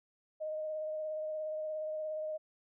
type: tone with vibrato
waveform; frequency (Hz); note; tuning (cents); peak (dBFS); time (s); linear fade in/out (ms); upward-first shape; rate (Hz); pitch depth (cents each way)
sine; 620; D#5; -6; -35; 0.4-2.38; 20; triangle; 17; 20
effects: none